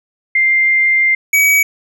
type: tone pair in turn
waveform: sine / square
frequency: 2098 / 2271 Hz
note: C7 / C#7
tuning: +4 / +41 cents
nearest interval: minor second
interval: 137 cents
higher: second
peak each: -9 dBFS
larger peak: neither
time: 0.35-1.15 / 1.33-1.63 s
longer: first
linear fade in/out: 5 ms
effects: none